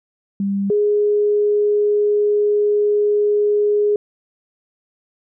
sine tone pair in turn, 198.3 / 415.4 Hz, G3 / G#4, +20 / 0 cents, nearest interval octave + minor second, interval 1280 cents, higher second, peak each -17 / -13 dBFS, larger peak second, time 0.4-0.7 / 0.7-3.96 s, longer second, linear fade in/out 2 ms, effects none

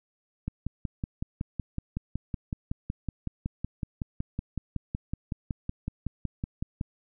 click train, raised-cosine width 5 ms, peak -18 dBFS, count 35, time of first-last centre 0.48-6.811 s, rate 5.37 Hz, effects none

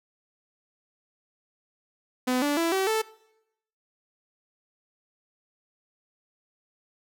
sawtooth tone with pitch steps, 252.6 / 290.2 / 333.3 / 382.9 / 439.8 Hz, B3 / D4 / E4 / G4 / A4, +39 / -21 / +19 / -41 / -1 cents, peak -19 dBFS, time 2.27-3.02 s, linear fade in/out 10 ms, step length 150 ms, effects noise-tail reverb RT60 0.8 s tail -21 dB re dry

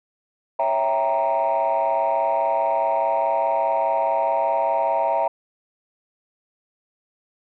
sine chord, C# diminished seventh, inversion none, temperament equal, 554.4 / 659.3 / 784 / 932.3 Hz, C#5 / E5 / G5 / Bb5, 0 / 0 / 0 / 0 cents, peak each -25 / -21 / -24 / -21 dBFS, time 0.59-5.28 s, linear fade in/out 5 ms, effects tanh soft clip ceiling -13 dBFS

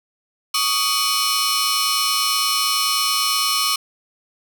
sawtooth tone cluster, 1128 / 1237 / 2977 / 4210 / 5380 Hz, C#6 / D#6 / F#7 / C8 / E8, +30 / -10 / +10 / +10 / +34 cents, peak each -21 dBFS, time 0.54-3.76 s, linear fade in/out 5 ms, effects none

